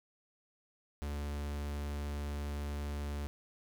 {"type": "tone", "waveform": "45% pulse", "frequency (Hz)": 72.6, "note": "D2", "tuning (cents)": -19, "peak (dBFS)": -36, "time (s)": [1.02, 3.27], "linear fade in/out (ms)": 0, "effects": []}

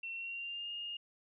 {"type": "tone with pitch glide", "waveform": "sine", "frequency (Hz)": [2710, 2837], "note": ["E7", "F7"], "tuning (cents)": [47, 27], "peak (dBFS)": -39, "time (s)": [0.03, 0.97], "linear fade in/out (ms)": 5, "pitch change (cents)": 80, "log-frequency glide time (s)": [0.13, 0.71], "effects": []}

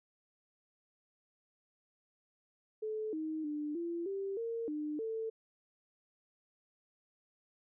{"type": "tone with pitch steps", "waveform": "sine", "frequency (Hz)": [433, 313.9, 298, 340.2, 391.9, 460.1, 300.9, 445.9], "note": ["A4", "D#4", "D4", "F4", "G4", "A#4", "D4", "A4"], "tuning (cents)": [-28, 15, 25, -45, 0, -23, 42, 23], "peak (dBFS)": -35, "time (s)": [2.82, 5.3], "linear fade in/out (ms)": 10, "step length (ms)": 310, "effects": []}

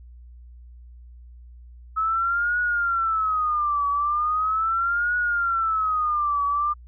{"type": "tone with vibrato", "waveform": "sine", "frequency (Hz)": 1289, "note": "E6", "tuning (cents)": -39, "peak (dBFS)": -20, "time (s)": [1.96, 6.74], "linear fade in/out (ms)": 20, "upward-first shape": "triangle", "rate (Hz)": 0.39, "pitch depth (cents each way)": 220, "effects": ["added 60 Hz sine -42 dBFS peak until 6.87 s"]}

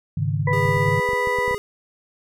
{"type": "chord", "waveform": "sine", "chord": "Ab suspended fourth", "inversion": "none", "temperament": "equal", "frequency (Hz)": [103.83, 138.59, 155.56], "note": ["Ab2", "Db3", "Eb3"], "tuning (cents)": [0, 0, 0], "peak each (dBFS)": -24, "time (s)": [0.17, 1], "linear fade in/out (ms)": 5}
{"type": "harmonic tone", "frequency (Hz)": 493.9, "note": "B4", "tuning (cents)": 0, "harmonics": [1, 2, 4], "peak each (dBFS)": [-24, -24, -24], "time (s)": [0.47, 1.55], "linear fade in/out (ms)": 5}
{"type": "tone with pitch glide", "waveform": "square", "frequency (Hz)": [409.1, 413.4], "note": ["G#4", "G#4"], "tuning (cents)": [-26, -8], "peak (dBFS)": -28, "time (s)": [0.53, 1.58], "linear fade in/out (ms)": 0, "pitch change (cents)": 18, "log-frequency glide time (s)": [0.83, 0.91]}
{"type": "clicks", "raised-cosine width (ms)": 5, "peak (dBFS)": -22, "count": 11, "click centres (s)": [0.655, 0.692, 0.767, 0.886, 1.09, 1.133, 1.273, 1.387, 1.48, 1.511, 1.545]}
{"effects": []}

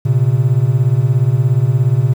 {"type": "beating tone pair", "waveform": "triangle", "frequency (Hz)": [118, 135], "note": ["A#2", "C#3"], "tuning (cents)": [22, -45], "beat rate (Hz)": 17, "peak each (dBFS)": -11, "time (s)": [0.05, 2.14], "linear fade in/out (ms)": 10, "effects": ["7-bit"]}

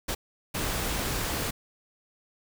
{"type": "noise bursts at uneven times", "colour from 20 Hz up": "pink", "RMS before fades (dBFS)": -30, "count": 2, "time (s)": [[0.08, 0.15], [0.54, 1.51]], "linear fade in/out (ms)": 10, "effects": []}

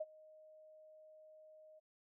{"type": "tone with ADSR envelope", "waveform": "sine", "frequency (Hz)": 622.3, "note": "D#5", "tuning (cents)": 0, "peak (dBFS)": -36, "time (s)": [0, 1.8], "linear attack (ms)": 9, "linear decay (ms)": 37, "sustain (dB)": -22, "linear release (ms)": 18, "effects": []}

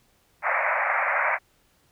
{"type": "band-pass noise", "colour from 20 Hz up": "white", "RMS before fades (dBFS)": -24, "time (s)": [0.42, 1.39], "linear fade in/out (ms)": 50, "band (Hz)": [540, 2300], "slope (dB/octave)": 96, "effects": ["pink hiss -64 dBFS RMS until 1.91 s"]}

